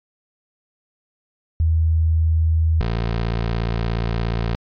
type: tone pair in turn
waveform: sine / 20% pulse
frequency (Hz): 80.6 / 56.99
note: E2 / A#1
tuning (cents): -38 / -38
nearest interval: tritone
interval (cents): 600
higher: first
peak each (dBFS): -14 / -15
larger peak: first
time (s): 1.6-2.81 / 2.81-4.55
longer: second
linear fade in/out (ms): 0
effects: resampled to 11025 Hz